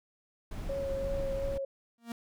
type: noise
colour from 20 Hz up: brown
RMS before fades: -37 dBFS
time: 0.51-1.58 s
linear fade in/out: 5 ms
type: tone with vibrato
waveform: sine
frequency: 548 Hz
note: C#5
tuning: 20 cents flat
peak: -32 dBFS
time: 0.69-1.65 s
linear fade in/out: 5 ms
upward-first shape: sine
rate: 2.8 Hz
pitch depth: 15 cents each way
type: tone with exponential growth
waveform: 45% pulse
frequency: 233.1 Hz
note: A#3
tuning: in tune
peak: -33 dBFS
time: 1.98-2.12 s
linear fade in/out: 2 ms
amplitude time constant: 29 ms
effects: none